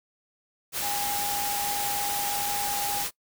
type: tone in noise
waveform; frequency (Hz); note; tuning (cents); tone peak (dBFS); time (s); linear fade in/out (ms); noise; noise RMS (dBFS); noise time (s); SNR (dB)
sine; 816; G#5; -31; -30; 0.81-3.06; 50; white; -30; 0.72-3.11; -3
effects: noise-tail reverb RT60 0.1 s tail -22 dB re dry